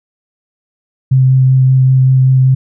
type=tone with vibrato; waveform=sine; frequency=130.81 Hz; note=C3; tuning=in tune; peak=-5 dBFS; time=1.11-2.55 s; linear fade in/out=10 ms; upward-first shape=sine; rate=5.2 Hz; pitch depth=10 cents each way; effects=none